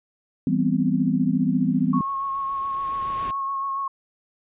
sine chord, C major seventh, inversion first, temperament equal, 164.81 / 196 / 246.9 / 261.6 Hz, E3 / G3 / B3 / C4, 0 / 0 / 0 / 0 cents, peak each -25 / -24 / -23 / -24 dBFS, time 0.47-2.01 s, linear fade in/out 2 ms
pink noise with exponential growth, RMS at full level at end -36 dBFS, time 1.19-3.31 s, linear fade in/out 2 ms, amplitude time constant 460 ms
sine tone with vibrato, 1094 Hz, C#6, 23 cents flat, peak -24 dBFS, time 1.93-3.88 s, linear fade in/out 5 ms, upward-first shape sine, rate 7.1 Hz, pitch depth 21 cents each way
effects resampled to 8000 Hz

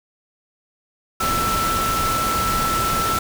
sine tone in noise, 1328 Hz, E6, 12 cents sharp, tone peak -20 dBFS, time 1.2-3.19 s, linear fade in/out 5 ms, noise pink, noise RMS -24 dBFS, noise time 1.2-3.19 s, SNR +1 dB, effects none

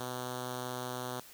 5% pulse tone with notch filter, 125.5 Hz, B2, 28 cents sharp, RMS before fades -39 dBFS, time 0-1.2 s, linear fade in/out 2 ms, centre 2000 Hz, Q 1.9, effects white hiss -54 dBFS RMS until 1.33 s

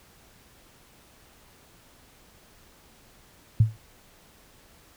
sine tone with exponential decay, 110 Hz, A2, in tune, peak -11 dBFS, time 3.6-3.77 s, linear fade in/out 5 ms, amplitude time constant 35 ms, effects pink hiss -56 dBFS RMS until 4.96 s

